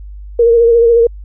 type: tone with vibrato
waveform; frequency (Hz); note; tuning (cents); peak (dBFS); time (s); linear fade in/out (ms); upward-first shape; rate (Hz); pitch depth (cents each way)
sine; 466.2; A#4; 0; -5; 0.39-1.07; 5; sine; 14; 35
effects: added 50 Hz sine -27 dBFS peak until 1.24 s